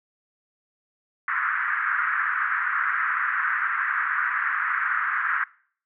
white band-pass noise, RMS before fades -25 dBFS, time 1.28-5.44 s, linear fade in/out 2 ms, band 1200 to 1800 Hz, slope 48 dB/octave, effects noise-tail reverb RT60 0.5 s tail -22 dB re dry

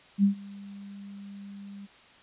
sine tone with ADSR envelope, 199.6 Hz, G3, 32 cents sharp, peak -16 dBFS, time 0.18-1.87 s, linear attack 55 ms, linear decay 110 ms, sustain -24 dB, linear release 24 ms, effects white hiss -55 dBFS RMS until 2.22 s + resampled to 8000 Hz

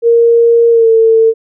sine tone with pitch glide, 466.2 to 449.3 Hz, A#4 to A4, 0 to +36 cents, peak -4 dBFS, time 0.02-1.34 s, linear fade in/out 50 ms, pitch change -64 cents, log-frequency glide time 0.7-0.9 s, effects none

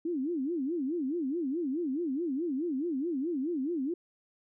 sine tone with vibrato, 301.9 Hz, D4, 48 cents sharp, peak -29 dBFS, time 0.05-3.94 s, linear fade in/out 5 ms, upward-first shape sine, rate 4.7 Hz, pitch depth 280 cents each way, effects none

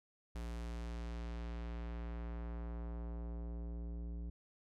square tone with low-pass filter sweep, 58.1 Hz, A#1, 5 cents flat, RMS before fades -43 dBFS, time 0.35-4.3 s, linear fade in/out 5 ms, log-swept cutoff 12000 to 300 Hz, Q 0.72, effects none

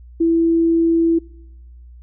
sine tone, 331.7 Hz, E4, 11 cents sharp, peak -12 dBFS, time 0.2-1.19 s, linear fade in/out 10 ms, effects noise-tail reverb RT60 1.0 s tail -25 dB re dry + added 60 Hz sine -38 dBFS peak until 2.02 s

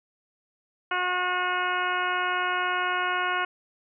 harmonic tone, 362 Hz, F#4, 38 cents flat, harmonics 1 / 2 / 3 / 4 / 5 / 6 / 7 / 8, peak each -36 / -32 / -29 / -28 / -37 / -36 / -37 / -36 dBFS, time 0.91-3.45 s, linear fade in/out 5 ms, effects none

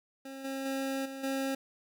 25% pulse tone with level steps, 269.4 Hz, C#4, 49 cents flat, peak -38 / -31 / -28 / -36 / -27 dBFS, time 0.25-1.55 s, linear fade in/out 5 ms, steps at 0.44 / 0.65 / 1.05 / 1.23 s, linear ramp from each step 10 ms, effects none

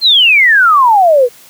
sine exponential sweep, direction down, 4283 to 466.2 Hz, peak -4 dBFS, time 0.01-1.29 s, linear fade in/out 50 ms, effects white hiss -40 dBFS RMS until 1.49 s + high-pass 60 Hz 12 dB/octave

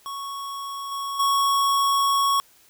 square tone with level steps, 1108.7 Hz, C#6, in tune, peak -31 / -28 / -19 dBFS, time 0.06-2.4 s, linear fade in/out 0 ms, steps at 0.91 / 1.19 s, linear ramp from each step 10 ms, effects white hiss -56 dBFS RMS until 2.69 s

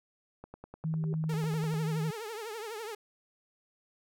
click train, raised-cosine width 1 ms, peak -31 dBFS, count 14, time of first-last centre 0.44-1.74 s, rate 10 Hz
sine tone with pitch glide, 159.5 to 158.22 Hz, D#3 to D#3, +43 to +29 cents, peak -29 dBFS, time 0.84-2.11 s, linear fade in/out 10 ms, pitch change -14 cents, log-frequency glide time 0.98-1.04 s
sine tone with exponential growth, 394.6 Hz, G4, 11 cents sharp, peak -36 dBFS, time 0.85-1.13 s, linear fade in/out 1 ms, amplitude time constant 59 ms
sawtooth tone with vibrato, 440 Hz, A4, in tune, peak -34 dBFS, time 1.29-2.95 s, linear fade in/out 5 ms, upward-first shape triangle, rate 12 Hz, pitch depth 140 cents each way
effects none

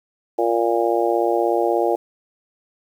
harmonic tone, 116.54 Hz, A#2, in tune, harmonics 3 / 4 / 5 / 6 / 7, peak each -21 / -22 / -23 / -24 / -24 dBFS, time 0.38-1.96 s, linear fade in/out 10 ms, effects 8-bit

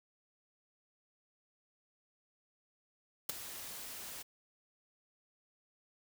white noise with ADSR envelope, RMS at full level -31 dBFS, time 3.29-4.23 s, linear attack 6 ms, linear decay 10 ms, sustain -15 dB, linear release 15 ms, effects none

